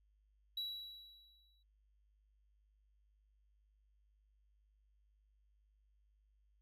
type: tone with exponential decay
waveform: triangle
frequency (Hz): 3909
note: B7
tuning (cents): -19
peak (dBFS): -36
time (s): 0.57-1.63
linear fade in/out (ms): 5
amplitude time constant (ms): 230
effects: added 51 Hz sine -70 dBFS peak until 6.61 s